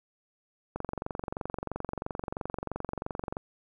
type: click train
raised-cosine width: 1 ms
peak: -19 dBFS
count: 61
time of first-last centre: 0.76-3.369 s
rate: 23 Hz
effects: 10-bit